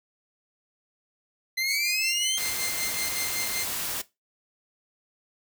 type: exponential sweep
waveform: 25% pulse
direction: up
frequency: 2038 to 3214 Hz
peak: -21 dBFS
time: 1.57-2.39 s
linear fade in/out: 10 ms
type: tone with tremolo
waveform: 15% pulse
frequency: 2093 Hz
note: C7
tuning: in tune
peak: -22 dBFS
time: 1.66-3.67 s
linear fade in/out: 50 ms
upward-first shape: sine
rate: 5.3 Hz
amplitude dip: 60%
type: noise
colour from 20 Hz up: white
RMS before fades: -31 dBFS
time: 2.37-4.02 s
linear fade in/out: 10 ms
effects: noise-tail reverb RT60 0.2 s tail -17 dB re dry